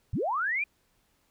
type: linear sweep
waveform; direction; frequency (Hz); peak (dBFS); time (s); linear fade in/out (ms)
sine; up; 59.3 to 2458; -26; 0.13-0.64; 5
effects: pink hiss -70 dBFS RMS until 1.3 s